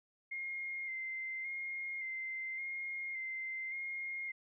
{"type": "tone with vibrato", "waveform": "sine", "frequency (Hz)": 2109, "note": "C7", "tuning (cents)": 13, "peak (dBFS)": -38, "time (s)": [0.31, 4.32], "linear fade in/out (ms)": 10, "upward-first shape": "square", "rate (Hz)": 0.88, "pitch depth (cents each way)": 23, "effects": []}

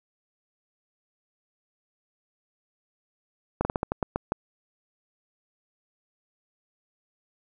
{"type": "slowing click train", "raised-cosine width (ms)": 1, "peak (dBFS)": -11, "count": 9, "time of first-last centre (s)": [3.61, 4.32], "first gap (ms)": 40, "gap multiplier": 1.22, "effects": []}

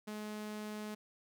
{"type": "tone", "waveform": "sawtooth", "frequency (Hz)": 212, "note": "G#3", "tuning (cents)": 36, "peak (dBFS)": -37, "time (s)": [0.07, 0.95], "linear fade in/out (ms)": 10, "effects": []}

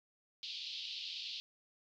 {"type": "band-pass noise", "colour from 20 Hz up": "white", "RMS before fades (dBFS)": -44, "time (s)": [0.43, 1.4], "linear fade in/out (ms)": 0, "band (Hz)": [2800, 4600], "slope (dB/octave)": 48, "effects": []}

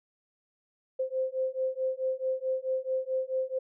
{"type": "beating tone pair", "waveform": "sine", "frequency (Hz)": [519, 523.6], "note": ["C5", "C5"], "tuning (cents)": [-14, 1], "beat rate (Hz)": 4.6, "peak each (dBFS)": -31, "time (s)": [0.99, 3.59], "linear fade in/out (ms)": 10, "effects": []}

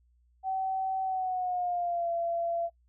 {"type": "tone with pitch glide", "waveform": "sine", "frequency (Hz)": [763, 679.8], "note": ["G5", "F5"], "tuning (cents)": [-47, -47], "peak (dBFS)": -28, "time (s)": [0.43, 2.7], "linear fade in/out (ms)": 50, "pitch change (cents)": -200, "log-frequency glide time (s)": [1.03, 2.1], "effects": ["noise-tail reverb RT60 0.1 s tail -21 dB re dry", "added 60 Hz sine -63 dBFS peak until 2.88 s"]}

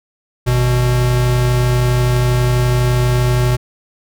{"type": "tone pair together", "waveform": "square", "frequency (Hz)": [51.91, 123.47], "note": ["G#1", "B2"], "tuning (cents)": [0, 0], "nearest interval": "octave + minor third", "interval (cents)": 1500, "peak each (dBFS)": [-20, -13], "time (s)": [0.46, 3.57], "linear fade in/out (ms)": 20, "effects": []}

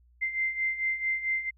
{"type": "beating tone pair", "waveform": "sine", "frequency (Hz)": [2081, 2085.5], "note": ["C7", "C7"], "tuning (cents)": [-10, -6], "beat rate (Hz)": 4.5, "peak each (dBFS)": [-33, -28], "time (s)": [0.21, 1.51], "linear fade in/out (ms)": 20, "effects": ["added 60 Hz sine -58 dBFS peak until 1.57 s"]}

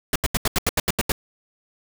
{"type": "noise bursts", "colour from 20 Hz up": "pink", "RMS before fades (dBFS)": -20, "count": 10, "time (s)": [0.13, 1.12], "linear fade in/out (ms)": 2, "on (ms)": 27, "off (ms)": 80, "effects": []}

